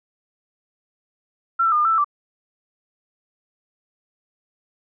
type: tone with pitch steps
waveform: sine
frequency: 1356 / 1331 / 1215 / 1208 / 1330 / 1321 / 1169 Hz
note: E6 / E6 / D#6 / D6 / E6 / E6 / D6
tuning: +49 / +16 / -42 / +48 / +15 / +3 / -8 cents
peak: -15 dBFS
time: 1.59-2.045 s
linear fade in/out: 10 ms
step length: 65 ms
effects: none